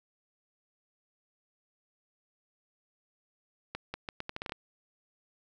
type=accelerating click train; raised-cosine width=0.3 ms; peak=-20 dBFS; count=10; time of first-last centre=3.75-4.521 s; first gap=190 ms; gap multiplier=0.78; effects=none

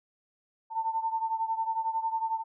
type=beating tone pair; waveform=sine; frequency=894 / 905 Hz; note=A5 / A5; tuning=+27 / +48 cents; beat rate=11 Hz; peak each=-29 / -33 dBFS; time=0.7-2.44 s; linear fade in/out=50 ms; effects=none

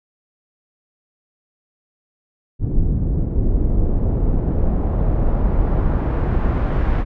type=noise with low-pass filter sweep; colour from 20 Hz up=brown; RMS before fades=-17 dBFS; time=2.59-7.05 s; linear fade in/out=50 ms; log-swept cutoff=270 to 1900 Hz; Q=0.88; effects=none

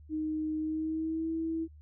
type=tone with pitch glide; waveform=sine; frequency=310.4 to 324.9 Hz; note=D#4 to E4; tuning=-4 to -25 cents; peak=-30 dBFS; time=0.09-1.68 s; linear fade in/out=50 ms; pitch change=+79 cents; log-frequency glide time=0.58-1.3 s; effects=added 75 Hz sine -50 dBFS peak until 1.81 s

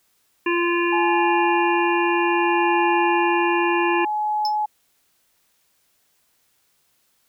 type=harmonic tone; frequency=345.4 Hz; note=F4; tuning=19 cents flat; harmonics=1 / 3 / 5 / 7 / 8; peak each=-20 / -25 / -27 / -28 / -29 dBFS; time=0.46-4.05 s; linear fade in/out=5 ms
type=tone with tremolo; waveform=sine; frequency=847 Hz; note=G#5; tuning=34 cents sharp; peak=-19 dBFS; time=0.92-4.66 s; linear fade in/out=10 ms; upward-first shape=sine; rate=0.63 Hz; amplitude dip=40%
type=tone with exponential decay; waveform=triangle; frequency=5270 Hz; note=E8; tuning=1 cent flat; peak=-20 dBFS; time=4.45-4.56 s; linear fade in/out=1 ms; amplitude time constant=22 ms
effects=white hiss -65 dBFS RMS until 7.28 s

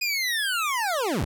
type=linear sweep; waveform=25% pulse; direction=down; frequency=2498 to 38.54 Hz; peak=-20 dBFS; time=0.01-1.25 s; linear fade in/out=10 ms; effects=none

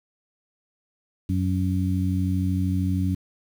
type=harmonic tone; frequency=92.9 Hz; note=F#2; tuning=7 cents sharp; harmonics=1 / 2 / 3; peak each=-23 / -26 / -28 dBFS; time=1.29-3.15 s; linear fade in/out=5 ms; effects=8-bit

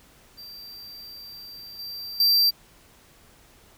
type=tone with level steps; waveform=square; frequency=4699 Hz; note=D8; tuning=in tune; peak=-40 / -34 / -17 dBFS; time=0.37-2.51 s; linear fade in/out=20 ms; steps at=1.79 / 2.2 s; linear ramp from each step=2 ms; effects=pink hiss -55 dBFS RMS until 3.77 s

